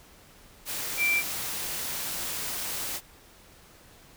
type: tone in noise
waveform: sine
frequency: 2349 Hz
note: D7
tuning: in tune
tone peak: -22 dBFS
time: 0.97-1.23 s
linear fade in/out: 50 ms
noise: white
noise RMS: -33 dBFS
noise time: 0.65-3.01 s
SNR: +8 dB
effects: pink hiss -54 dBFS RMS until 4.16 s